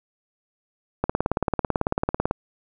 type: click train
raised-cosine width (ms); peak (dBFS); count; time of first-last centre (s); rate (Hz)
1; -7; 24; 1.04-2.311; 18.1
effects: none